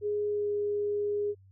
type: tone with pitch glide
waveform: sine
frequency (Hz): 415.3 to 412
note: G#4 to G#4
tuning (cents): 0 to -14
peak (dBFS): -27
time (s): 0.01-1.35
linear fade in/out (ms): 50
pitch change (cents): -14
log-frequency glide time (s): 0.29-0.49
effects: added 96 Hz sine -54 dBFS peak until 1.51 s